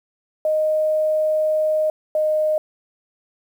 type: tone pair in turn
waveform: sine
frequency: 620 / 617 Hz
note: D#5 / D#5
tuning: -6 / -15 cents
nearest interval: unison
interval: 9 cents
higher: first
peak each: -16 dBFS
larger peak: neither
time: 0.45-1.9 / 2.15-2.58 s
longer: first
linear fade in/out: 2 ms
effects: 8-bit